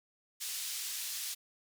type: band-pass noise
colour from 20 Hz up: pink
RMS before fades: -39 dBFS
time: 0.4-1.35 s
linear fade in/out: 20 ms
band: 3900 to 16000 Hz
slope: 12 dB/octave
effects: none